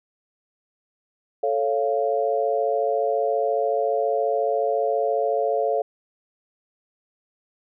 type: chord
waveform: sine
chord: A augmented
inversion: none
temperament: equal with one note detuned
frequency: 440 / 554.4 / 693.2 Hz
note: A4 / C#5 / E#5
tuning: 0 / 0 / -13 cents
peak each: -24 dBFS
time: 1.43-5.82 s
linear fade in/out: 5 ms
effects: none